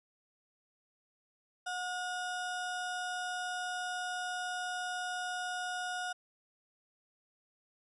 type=ring-modulated tone; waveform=square; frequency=1086 Hz; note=C#6; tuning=36 cents flat; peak=-33 dBFS; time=1.66-6.13 s; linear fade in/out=10 ms; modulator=359 Hz; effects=resampled to 24000 Hz